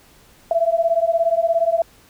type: beating tone pair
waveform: sine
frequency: 659.3 / 676.3 Hz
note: E5 / E5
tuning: 0 / +44 cents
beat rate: 17 Hz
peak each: -18 / -18 dBFS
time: 0.51-1.82 s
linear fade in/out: 2 ms
effects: pink hiss -51 dBFS RMS until 2.09 s